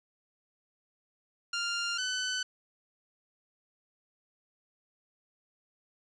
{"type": "tone pair in turn", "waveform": "15% pulse", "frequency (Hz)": [1396.9, 1506.8], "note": ["F6", "F#6"], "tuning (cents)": [0, 31], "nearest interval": "minor second", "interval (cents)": 131, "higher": "second", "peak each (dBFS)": -24, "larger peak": "neither", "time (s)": [[1.53, 1.98], [1.98, 2.43]], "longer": "neither", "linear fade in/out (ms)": 5, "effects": ["resampled to 22050 Hz", "10-bit"]}